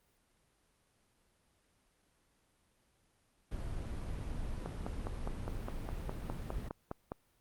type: noise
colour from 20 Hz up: brown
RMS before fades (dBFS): -40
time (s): 3.51-6.69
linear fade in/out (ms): 10
type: click train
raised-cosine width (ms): 1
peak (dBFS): -24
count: 13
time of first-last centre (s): 4.66-7.119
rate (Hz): 4.88
effects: pink hiss -73 dBFS RMS until 7.4 s + Opus 32 kbps